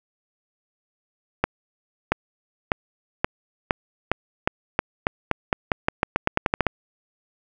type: accelerating click train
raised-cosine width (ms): 0.5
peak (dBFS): -3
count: 21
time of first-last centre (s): 1.44-6.667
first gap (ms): 680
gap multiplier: 0.88
effects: none